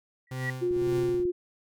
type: tone with exponential growth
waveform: sine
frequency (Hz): 1932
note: B6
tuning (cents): -39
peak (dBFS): -26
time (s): 0.27-0.5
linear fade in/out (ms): 2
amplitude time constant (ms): 50
type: tone with tremolo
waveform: 40% pulse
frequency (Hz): 129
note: C3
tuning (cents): -24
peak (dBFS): -29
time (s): 0.31-1.24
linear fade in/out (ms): 5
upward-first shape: triangle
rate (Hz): 1.9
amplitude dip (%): 90
type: tone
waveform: sine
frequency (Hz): 356.1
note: F4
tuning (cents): +34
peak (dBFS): -24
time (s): 0.61-1.32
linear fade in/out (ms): 20
type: click train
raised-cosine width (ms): 5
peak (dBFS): -29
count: 11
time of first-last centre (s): 0.71-1.253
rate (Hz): 18.4
effects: none